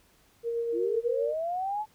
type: tone with tremolo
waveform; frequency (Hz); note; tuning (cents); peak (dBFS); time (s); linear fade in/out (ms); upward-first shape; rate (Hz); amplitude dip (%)
sine; 466.2; A#4; 0; -26; 0.43-1.34; 50; sine; 7.9; 30
type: linear sweep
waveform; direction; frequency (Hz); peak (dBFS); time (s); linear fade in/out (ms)
sine; up; 319.5 to 870; -28; 0.72-1.86; 50
effects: pink hiss -63 dBFS RMS until 1.94 s